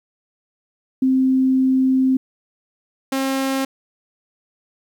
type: tone pair in turn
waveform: sine / sawtooth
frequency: 261.6 / 268.2 Hz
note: C4 / C4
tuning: 0 / +43 cents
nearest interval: unison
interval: 43 cents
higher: second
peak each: -13 / -15 dBFS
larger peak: first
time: 1.02-2.17 / 3.12-3.65 s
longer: first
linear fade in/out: 5 ms
effects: 9-bit